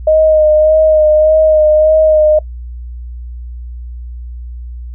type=tone with vibrato; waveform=sine; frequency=620 Hz; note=D#5; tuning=6 cents flat; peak=-5 dBFS; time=0.07-2.39 s; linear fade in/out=5 ms; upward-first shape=sine; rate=1.7 Hz; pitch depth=24 cents each way; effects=noise-tail reverb RT60 0.1 s tail -23 dB re dry + added 60 Hz sine -23 dBFS peak until 4.94 s